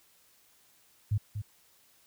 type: tone with echo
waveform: sine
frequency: 104.3 Hz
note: G#2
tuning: 8 cents sharp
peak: -24 dBFS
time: 1.11-1.18 s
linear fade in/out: 10 ms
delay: 240 ms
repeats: 1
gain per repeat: -8 dB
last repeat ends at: 1.42 s
effects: white hiss -64 dBFS RMS until 2.06 s